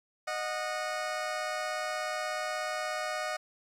20% pulse tone pair together, 616.4 / 733 Hz, D#5 / F#5, -16 / -16 cents, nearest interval minor third, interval 300 cents, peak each -29 / -31 dBFS, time 0.27-3.37 s, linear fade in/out 10 ms, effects low-pass 8000 Hz 12 dB/octave + 10-bit

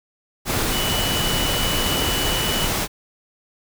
sine tone in noise, 2960 Hz, F#7, in tune, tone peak -25 dBFS, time 0.7-2.69 s, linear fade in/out 50 ms, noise pink, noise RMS -22 dBFS, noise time 0.45-2.88 s, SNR -6 dB, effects none

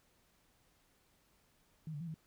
sine tone with pitch steps, 157.8 / 145.6 / 169.7 / 158.4 Hz, D#3 / D3 / F3 / D#3, +25 / -15 / -49 / +31 cents, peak -40 dBFS, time 1.87-2.142 s, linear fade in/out 2 ms, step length 68 ms, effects pink hiss -72 dBFS RMS until 2.26 s

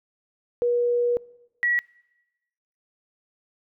sine tone pair in turn, 481.8 / 1927.2 Hz, B4 / B6, -43 / -43 cents, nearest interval 2 octaves, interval 2400 cents, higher second, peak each -19 dBFS, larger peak neither, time 0.62-1.17 / 1.63-1.79 s, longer first, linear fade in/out 0 ms, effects noise-tail reverb RT60 1.0 s tail -24 dB re dry

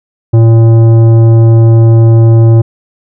sine tone with tanh clipping, 114 Hz, A#2, 38 cents flat, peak -3 dBFS, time 0.33-2.62 s, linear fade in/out 10 ms, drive 12 dB, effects none

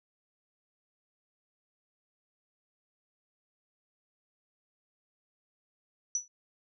sine tone with exponential decay, 5920 Hz, F#8, in tune, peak -24 dBFS, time 6.15-6.28 s, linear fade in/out 2 ms, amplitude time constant 28 ms, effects none

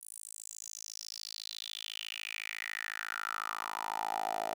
10% pulse tone with high-pass filter sweep, 54 Hz, A1, 32 cents flat, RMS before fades -40 dBFS, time 0.01-4.54 s, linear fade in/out 10 ms, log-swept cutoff 10000 to 630 Hz, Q 5.5, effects none

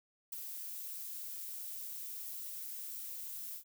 violet noise with ADSR envelope, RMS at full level -39 dBFS, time 0.32-3.64 s, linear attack 9 ms, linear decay 12 ms, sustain -5 dB, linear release 89 ms, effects none

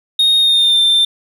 sine tone with pitch glide, 3716 to 3577 Hz, A#7 to A7, -6 to +28 cents, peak -6 dBFS, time 0.19-1.05 s, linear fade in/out 5 ms, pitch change -66 cents, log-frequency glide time 0.39-0.8 s, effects tanh soft clip ceiling -8 dBFS + 7-bit

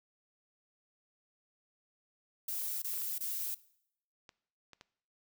violet noise bursts, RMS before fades -37 dBFS, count 3, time 2.48-3.546 s, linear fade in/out 5 ms, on 340 ms, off 23 ms
clicks, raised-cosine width 0.2 ms, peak -34 dBFS, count 7, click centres 2.619 / 2.937 / 2.977 / 3.018 / 4.292 / 4.733 / 4.811 s
effects noise-tail reverb RT60 0.7 s tail -20 dB re dry

